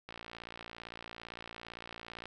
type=click train; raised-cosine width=0.3 ms; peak=-28 dBFS; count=126; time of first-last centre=0.09-2.256 s; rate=57.7 Hz; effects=none